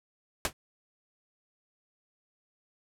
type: noise with exponential decay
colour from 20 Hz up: pink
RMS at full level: -23 dBFS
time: 0.45-0.53 s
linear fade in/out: 1 ms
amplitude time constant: 16 ms
effects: low-pass 12000 Hz 12 dB/octave